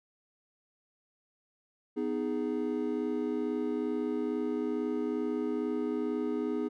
triangle chord, G# minor, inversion first, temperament just, 249.2 / 311.5 / 415.3 Hz, B3 / D#4 / G#4, +16 / +2 / 0 cents, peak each -32 dBFS, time 1.96-6.69 s, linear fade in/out 20 ms, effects none

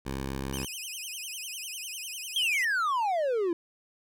10% pulse tone, 67.2 Hz, C2, 47 cents sharp, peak -24 dBFS, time 0.05-0.66 s, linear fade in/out 20 ms
15% pulse tone with vibrato, 2794 Hz, F7, in tune, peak -29 dBFS, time 0.53-2.65 s, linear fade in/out 5 ms, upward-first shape sine, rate 10 Hz, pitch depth 220 cents each way
triangle exponential sweep, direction down, 3322 to 328.4 Hz, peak -23 dBFS, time 2.36-3.53 s, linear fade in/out 2 ms
effects none

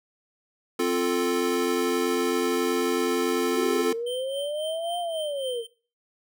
square chord, F major, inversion second, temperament equal, 261.6 / 349.2 / 440 Hz, C4 / F4 / A4, 0 / 0 / 0 cents, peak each -29 / -27 / -27 dBFS, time 0.79-3.93 s, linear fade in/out 5 ms
sine linear two-way sweep, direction up then down, 349.2 to 707 to 447.5 Hz, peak -27 dBFS, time 3.51-5.65 s, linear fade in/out 50 ms, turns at 4.99 s
square tone with tremolo, 3121 Hz, G7, 8 cents flat, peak -33 dBFS, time 4.06-5.67 s, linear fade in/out 10 ms, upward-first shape triangle, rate 3.7 Hz, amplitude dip 75%
effects noise-tail reverb RT60 0.4 s tail -22 dB re dry

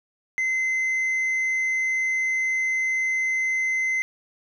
sine tone with tanh clipping, 2059 Hz, C7, 28 cents flat, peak -22 dBFS, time 0.38-4.02 s, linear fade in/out 0 ms, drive 3 dB, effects none

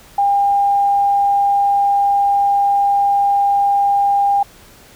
sine tone, 803 Hz, G5, 41 cents sharp, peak -11 dBFS, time 0.18-4.43 s, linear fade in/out 5 ms, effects pink hiss -44 dBFS RMS until 4.95 s

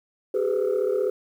sine tone cluster, 386.6 / 422.2 / 503 Hz, G4 / G#4 / B4, -24 / +29 / +32 cents, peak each -24 dBFS, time 0.34-1.1 s, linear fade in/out 5 ms, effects tanh soft clip ceiling -16 dBFS + 9-bit

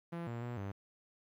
sawtooth tone with pitch steps, 169.7 / 117.8 / 121 / 99.1 Hz, F3 / A#2 / B2 / G2, -49 / +19 / -35 / +19 cents, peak -35 dBFS, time 0.12-0.72 s, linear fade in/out 10 ms, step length 150 ms, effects low-pass 2000 Hz 12 dB/octave + 12-bit

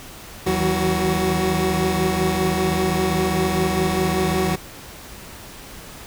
25% pulse tone cluster, 79.3 / 163 / 188.6 / 372.1 Hz, D#2 / E3 / F#3 / F#4, +33 / -19 / +33 / +10 cents, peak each -24 / -21 / -19 / -19 dBFS, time 0.46-4.56 s, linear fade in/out 10 ms, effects pink hiss -39 dBFS RMS until 6.06 s

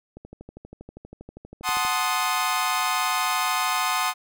click train, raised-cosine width 2 ms, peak -27 dBFS, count 22, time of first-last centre 0.17-1.85 s, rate 12.5 Hz
sawtooth chord, F# diminished seventh, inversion none, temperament equal with one note detuned, 740 / 873.9 / 1046.5 / 1244.5 Hz, F#5 / A5 / C6 / Eb6, 0 / -12 / 0 / 0 cents, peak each -25 / -26 / -23 / -23 dBFS, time 1.63-4.14 s, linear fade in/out 50 ms
effects none

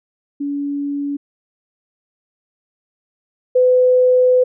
sine tone pair in turn, 284.7 / 504.2 Hz, C#4 / B4, +46 / +36 cents, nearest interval minor seventh, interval 990 cents, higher second, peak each -19 / -9 dBFS, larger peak second, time 0.4-1.17 / 3.55-4.44 s, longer second, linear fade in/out 10 ms, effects none

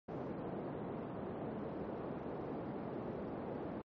pink band-pass noise, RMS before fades -43 dBFS, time 0.08-3.82 s, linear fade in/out 10 ms, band 190 to 620 Hz, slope 12 dB/octave, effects MP3 32 kbps

